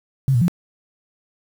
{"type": "tone with pitch steps", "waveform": "sine", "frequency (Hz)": [134.6, 119.8, 174.1], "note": ["C3", "A#2", "F3"], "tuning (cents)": [49, 48, -5], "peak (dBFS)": -13, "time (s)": [0.28, 0.481], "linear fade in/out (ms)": 0, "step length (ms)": 67, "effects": ["7-bit"]}